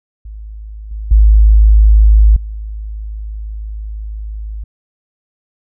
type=tone with level steps; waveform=sine; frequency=53 Hz; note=G#1; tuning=36 cents sharp; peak=-26 / -20 / -3 / -21 dBFS; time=0.25-4.64 s; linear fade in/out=5 ms; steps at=0.91 / 1.11 / 2.36 s; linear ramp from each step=5 ms; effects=none